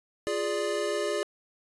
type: chord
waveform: square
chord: D diminished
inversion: first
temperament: equal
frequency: 349.2 / 415.3 / 587.3 Hz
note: F4 / Ab4 / D5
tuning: 0 / 0 / 0 cents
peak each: -35 / -31 / -32 dBFS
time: 0.27-1.23 s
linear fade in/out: 0 ms
effects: resampled to 24000 Hz